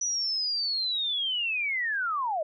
sine linear sweep, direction down, 5930 to 587.3 Hz, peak -26 dBFS, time 0.01-2.43 s, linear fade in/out 5 ms, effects none

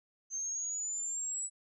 sine exponential sweep, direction up, 6272 to 7902 Hz, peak -34 dBFS, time 0.3-1.5 s, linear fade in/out 50 ms, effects none

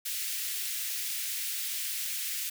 white high-pass noise, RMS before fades -34 dBFS, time 0.05-2.5 s, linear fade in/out 10 ms, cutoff 1900 Hz, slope 24 dB/octave, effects none

